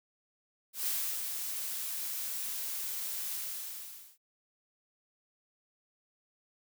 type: noise with ADSR envelope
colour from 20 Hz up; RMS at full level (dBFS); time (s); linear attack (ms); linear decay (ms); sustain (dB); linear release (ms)
blue; -32; 0.73-4.18; 130; 360; -5; 840
effects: none